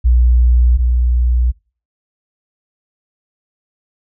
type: tone pair in turn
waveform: sine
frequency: 60.5 / 60.75 Hz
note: B1 / B1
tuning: -35 / -28 cents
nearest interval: unison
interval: 7 cents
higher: second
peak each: -7 / -10 dBFS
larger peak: first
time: 0.04-0.78 / 0.78-1.52 s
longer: neither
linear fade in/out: 20 ms
effects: noise-tail reverb RT60 0.4 s tail -26 dB re dry